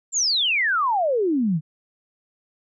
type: exponential sweep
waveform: sine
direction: down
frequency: 7510 to 145.6 Hz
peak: -18 dBFS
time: 0.12-1.61 s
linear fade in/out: 50 ms
effects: none